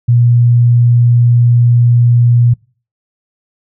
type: tone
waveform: sine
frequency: 120 Hz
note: B2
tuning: 49 cents flat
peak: -5 dBFS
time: 0.08-2.54 s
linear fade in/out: 10 ms
effects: noise-tail reverb RT60 0.4 s tail -25 dB re dry